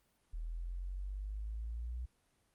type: exponential sweep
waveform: sine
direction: up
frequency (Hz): 39.75 to 61.74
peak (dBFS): -38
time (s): 0.33-2.06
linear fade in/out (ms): 10
effects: pink hiss -75 dBFS RMS until 2.54 s + Opus 32 kbps